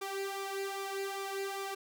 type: tone with flanger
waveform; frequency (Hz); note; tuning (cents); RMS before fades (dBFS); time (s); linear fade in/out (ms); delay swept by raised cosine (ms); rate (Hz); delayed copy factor
sawtooth; 392; G4; 0; -38; 0.01-1.75; 10; 0.83 to 2.13; 2.5; +0.7
effects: none